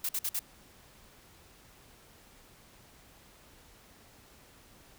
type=noise bursts; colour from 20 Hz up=blue; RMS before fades=-32 dBFS; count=4; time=0.04-0.393 s; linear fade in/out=5 ms; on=50 ms; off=51 ms; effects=pink hiss -58 dBFS RMS until 4.98 s